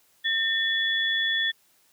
sine tone pair together, 1810 / 3417 Hz, A6 / G#7, +48 / +49 cents, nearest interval major seventh, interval 1101 cents, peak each -25 dBFS, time 0.24-1.52 s, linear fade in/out 20 ms, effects white hiss -63 dBFS RMS until 1.92 s + high-pass 80 Hz 12 dB/octave

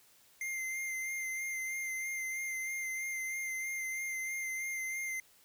square tone with vibrato, 2093 Hz, C7, in tune, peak -36 dBFS, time 0.41-5.2 s, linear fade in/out 2 ms, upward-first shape sine, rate 3.1 Hz, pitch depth 22 cents each way, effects white hiss -64 dBFS RMS until 5.44 s

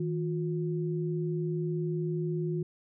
sine tone pair together, 159.2 / 357.4 Hz, D#3 / F4, +40 / +40 cents, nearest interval octave + major second, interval 1400 cents, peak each -30 / -33 dBFS, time 0-2.63 s, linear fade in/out 5 ms, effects none

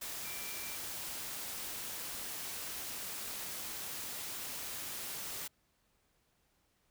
sine tone in noise, 2349 Hz, D7, in tune, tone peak -49 dBFS, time 0.24-0.76 s, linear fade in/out 10 ms, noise white, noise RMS -42 dBFS, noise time 0.01-5.48 s, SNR -10 dB, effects pink hiss -75 dBFS RMS until 6.9 s

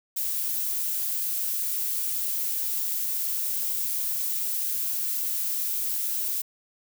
violet noise, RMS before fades -28 dBFS, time 0.16-6.42 s, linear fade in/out 10 ms, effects none

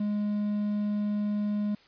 triangle tone with quantisation, 207.7 Hz, G#3, in tune, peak -24 dBFS, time 0-1.75 s, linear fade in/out 5 ms, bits 9, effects white hiss -58 dBFS RMS until 1.87 s + resampled to 11025 Hz

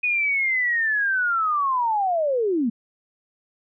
sine linear sweep, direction down, 2489 to 213.8 Hz, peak -19 dBFS, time 0.03-2.7 s, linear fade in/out 10 ms, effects none

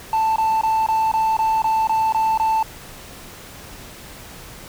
triangle tone bursts, 884 Hz, A5, 8 cents sharp, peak -13 dBFS, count 10, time 0.13-2.628 s, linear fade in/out 2 ms, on 230 ms, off 22 ms, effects tanh soft clip ceiling -9 dBFS + pink hiss -39 dBFS RMS until 4.68 s

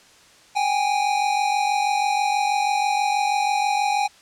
square tone pair together, 777.8 / 824 Hz, G5 / G#5, -14 / -14 cents, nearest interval minor second, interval 100 cents, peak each -25 / -21 dBFS, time 0.55-4.08 s, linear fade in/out 20 ms, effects white hiss -51 dBFS RMS until 4.21 s + low-pass 7000 Hz 12 dB/octave

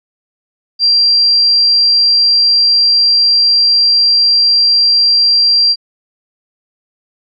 sine tone, 4736 Hz, D8, 14 cents sharp, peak -6 dBFS, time 0.79-5.76 s, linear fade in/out 50 ms, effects MP3 64 kbps

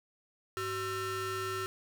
35% pulse ring-modulated tone, 479.7 Hz, A#4, 50 cents sharp, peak -29 dBFS, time 0.57-1.66 s, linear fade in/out 0 ms, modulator 858 Hz, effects none

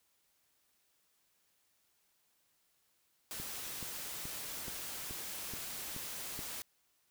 white noise, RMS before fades -43 dBFS, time 3.31-6.62 s, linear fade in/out 0 ms
click train, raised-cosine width 3 ms, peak -33 dBFS, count 8, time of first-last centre 3.4-6.391 s, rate 2.34 Hz
effects white hiss -75 dBFS RMS until 7.1 s

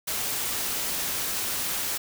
white noise, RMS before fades -29 dBFS, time 0.07-1.98 s, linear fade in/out 10 ms, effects none

